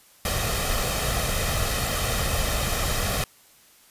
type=noise with comb filter; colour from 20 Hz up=pink; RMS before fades=-25 dBFS; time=0.25-3.24 s; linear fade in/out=2 ms; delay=1.6 ms; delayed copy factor=+0.6; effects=white hiss -55 dBFS RMS until 3.9 s + resampled to 32000 Hz